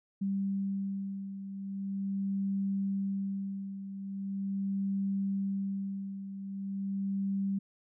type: beating tone pair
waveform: sine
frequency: 196 / 196.41 Hz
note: G3 / G3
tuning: 0 / +4 cents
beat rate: 0.41 Hz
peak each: -32 / -38 dBFS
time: 0.21-7.59 s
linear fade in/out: 10 ms
effects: none